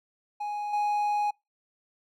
triangle tone with level steps, 830.6 Hz, G#5, in tune, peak -28 / -22 dBFS, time 0.4-1.31 s, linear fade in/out 10 ms, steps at 0.73 s, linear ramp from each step 5 ms, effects noise-tail reverb RT60 0.2 s tail -25 dB re dry

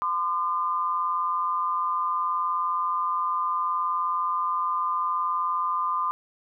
sine tone pair together, 1027 / 1206.3 Hz, C6 / D6, -33 / +46 cents, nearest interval minor third, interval 279 cents, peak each -26 dBFS, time 0.02-6.11 s, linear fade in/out 0 ms, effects none

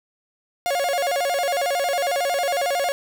45% pulse tone with vibrato, 628 Hz, D#5, 16 cents sharp, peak -20 dBFS, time 0.66-2.92 s, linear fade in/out 0 ms, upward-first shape square, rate 11 Hz, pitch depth 210 cents each way, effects 9-bit

